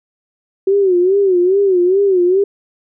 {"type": "tone with vibrato", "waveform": "sine", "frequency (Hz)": 376.5, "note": "F#4", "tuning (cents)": 30, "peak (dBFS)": -9, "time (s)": [0.67, 2.44], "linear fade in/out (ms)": 5, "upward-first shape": "sine", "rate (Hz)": 2.4, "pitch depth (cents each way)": 120, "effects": []}